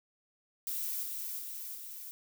violet noise with echo, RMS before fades -36 dBFS, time 0.67-1.03 s, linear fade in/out 0 ms, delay 360 ms, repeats 3, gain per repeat -3 dB, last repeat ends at 2.11 s, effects none

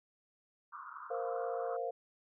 white band-pass noise, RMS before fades -48 dBFS, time 0.72-1.77 s, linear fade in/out 10 ms, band 1000 to 1400 Hz, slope 96 dB/octave
sine chord, Bb suspended second, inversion none, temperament equal, 466.2 / 523.3 / 698.5 Hz, Bb4 / C5 / F5, 0 / 0 / 0 cents, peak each -39 dBFS, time 1.1-1.91 s, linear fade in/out 10 ms
effects none

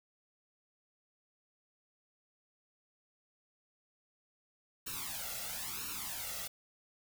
white noise with flanger, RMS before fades -41 dBFS, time 4.86-6.48 s, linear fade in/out 10 ms, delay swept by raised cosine 0.73 to 1.51 ms, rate 1 Hz, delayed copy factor +0.85, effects none

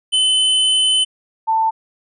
square / sine tone pair in turn, 3037 / 889.7 Hz, F#7 / A5, +44 / +19 cents, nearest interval octave + major sixth, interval 2125 cents, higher first, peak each -13 dBFS, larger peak neither, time 0.12-1.05 / 1.47-1.71 s, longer first, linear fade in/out 20 ms, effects resampled to 24000 Hz

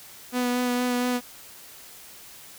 sawtooth tone with vibrato, 246.9 Hz, B3, in tune, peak -19 dBFS, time 0.32-1.21 s, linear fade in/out 50 ms, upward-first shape sine, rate 4.3 Hz, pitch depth 14 cents each way, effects white hiss -46 dBFS RMS until 2.58 s

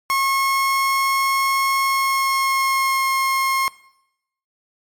30% pulse tone with pitch glide, 1086 to 1072.3 Hz, C#6 to C6, -36 to +42 cents, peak -14 dBFS, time 0.1-3.68 s, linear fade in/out 0 ms, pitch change -22 cents, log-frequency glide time 1.81-3.09 s, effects noise-tail reverb RT60 0.8 s tail -20 dB re dry + MP3 96 kbps

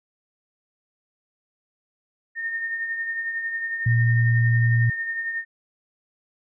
sine tone with tremolo, 1828 Hz, A#6, 34 cents flat, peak -23 dBFS, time 2.35-5.45 s, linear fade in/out 50 ms, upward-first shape triangle, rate 11 Hz, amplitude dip 50%
sine tone, 116.54 Hz, A#2, in tune, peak -16 dBFS, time 3.86-4.9 s, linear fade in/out 5 ms
effects none

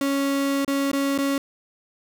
35% pulse tone with dropouts, 277.2 Hz, C#4, in tune, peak -19 dBFS, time 0.01-1.38 s, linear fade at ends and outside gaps 2 ms, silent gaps 0.648-0.678 / 0.916-0.931 / 1.179-1.186 s, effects none

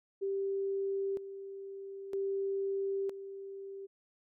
sine tone with tremolo, 392 Hz, G4, in tune, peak -31 dBFS, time 0.21-3.87 s, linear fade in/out 20 ms, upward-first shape square, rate 0.52 Hz, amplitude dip 70%, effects none

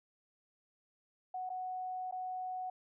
sine tone with dropouts, 740 Hz, F#5, in tune, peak -37 dBFS, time 1.34-2.7 s, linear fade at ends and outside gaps 5 ms, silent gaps 1.493-1.5 / 2.112-2.123 s, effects none

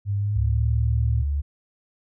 sine tone with pitch glide, 100.7 to 111.73 Hz, G2 to A2, +47 to +27 cents, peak -21 dBFS, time 0.05-1.25 s, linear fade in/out 50 ms, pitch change +180 cents, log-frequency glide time 0.18-0.67 s
sine tone, 71.3 Hz, C#2, 49 cents sharp, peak -21 dBFS, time 0.35-1.42 s, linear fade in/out 20 ms
effects none

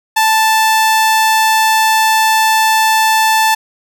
sawtooth tone, 880 Hz, A5, in tune, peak -5 dBFS, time 0.16-3.55 s, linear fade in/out 10 ms, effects none

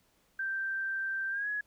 sine tone with pitch glide, 1568 to 1680.5 Hz, G6 to G#6, 0 to +20 cents, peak -31 dBFS, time 0.39-1.61 s, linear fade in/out 5 ms, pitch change +120 cents, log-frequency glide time 1.3-1.48 s, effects pink hiss -70 dBFS RMS until 1.66 s

